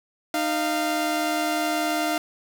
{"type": "tone pair together", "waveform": "sawtooth", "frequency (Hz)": [307.6, 694.1], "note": ["D#4", "F5"], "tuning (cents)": [-20, -11], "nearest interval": "octave + major second", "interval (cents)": 1409, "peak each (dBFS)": [-22, -21], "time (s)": [0.34, 2.18], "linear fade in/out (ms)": 2, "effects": []}